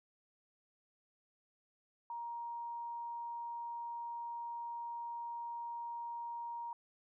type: tone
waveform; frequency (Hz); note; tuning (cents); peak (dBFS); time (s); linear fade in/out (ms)
sine; 940; A#5; +14; -40; 2.1-6.73; 2
effects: none